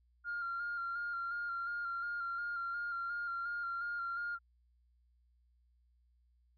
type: tone with vibrato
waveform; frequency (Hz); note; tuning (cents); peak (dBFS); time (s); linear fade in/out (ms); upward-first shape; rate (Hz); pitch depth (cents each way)
sine; 1396.9; F6; 0; -35; 0.24-4.39; 50; square; 2.8; 22
effects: tanh soft clip ceiling -32 dBFS + added 60 Hz sine -68 dBFS peak until 6.57 s